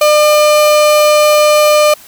35% pulse tone, 601 Hz, D5, 40 cents sharp, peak -4 dBFS, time 0.01-1.94 s, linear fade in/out 5 ms, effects white hiss -38 dBFS RMS until 2.07 s

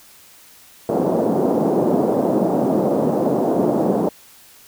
pink band-pass noise, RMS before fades -18 dBFS, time 0.89-4.09 s, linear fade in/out 2 ms, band 190 to 710 Hz, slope 24 dB/octave, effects white hiss -47 dBFS RMS until 4.67 s

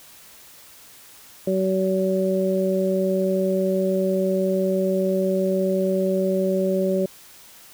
harmonic tone, 189.2 Hz, F#3, 39 cents sharp, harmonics 1 / 2 / 3, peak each -23 / -23 / -23 dBFS, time 1.47-7.06 s, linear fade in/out 5 ms, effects white hiss -47 dBFS RMS until 7.73 s

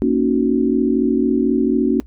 sine chord, D# minor seventh, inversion second, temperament equal, 233.1 / 277.2 / 311.1 / 370 Hz, A#3 / C#4 / D#4 / F#4, 0 / 0 / 0 / 0 cents, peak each -18 / -17 / -23 / -19 dBFS, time 0.02-2 s, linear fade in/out 0 ms, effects noise-tail reverb RT60 0.1 s tail -20 dB re dry + added 60 Hz sine -38 dBFS peak until 2.06 s

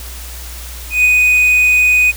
triangle tone with ADSR envelope, 2489 Hz, D#7, in tune, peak -4 dBFS, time 0.9-2.12 s, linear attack 150 ms, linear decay 7 ms, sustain -2 dB, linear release 22 ms, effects added 60 Hz sine -28 dBFS peak until 2.16 s + white hiss -32 dBFS RMS until 2.16 s

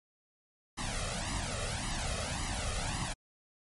pink noise with flanger, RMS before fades -35 dBFS, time 0.77-3.14 s, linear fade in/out 20 ms, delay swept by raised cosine 1 to 1.6 ms, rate 1.8 Hz, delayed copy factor +1, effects MP3 48 kbps

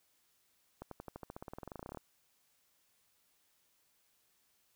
accelerating click train, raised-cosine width 1 ms, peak -30 dBFS, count 23, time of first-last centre 0.82-1.973 s, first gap 93 ms, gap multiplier 0.94, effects white hiss -74 dBFS RMS until 4.75 s

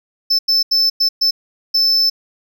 triangle tone bursts at uneven times, 5274 Hz, E8, in tune, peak -10 dBFS, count 6, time 0.3-0.39 / 0.48-0.63 / 0.71-0.9 / 1-1.09 / 1.21-1.31 / 1.74-2.1 s, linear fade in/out 10 ms, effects none

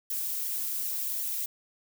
violet noise with flanger, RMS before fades -32 dBFS, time 0.1-1.46 s, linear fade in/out 5 ms, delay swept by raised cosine 0.77 to 3.87 ms, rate 2.7 Hz, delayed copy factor -0.55, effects none

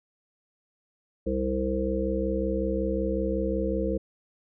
harmonic tone, 65.41 Hz, C2, in tune, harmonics 1 / 3 / 5 / 7 / 8, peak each -31 / -31 / -31 / -31 / -31 dBFS, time 1.26-3.98 s, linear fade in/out 10 ms, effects none

